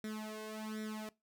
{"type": "tone with flanger", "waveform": "sawtooth", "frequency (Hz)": 216.1, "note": "A3", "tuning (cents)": -31, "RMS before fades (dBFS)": -43, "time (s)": [0.04, 1.09], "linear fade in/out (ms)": 2, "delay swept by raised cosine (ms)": [0.53, 1.93], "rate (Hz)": 1.3, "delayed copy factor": 0.95, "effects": ["noise-tail reverb RT60 0.2 s tail -21 dB re dry"]}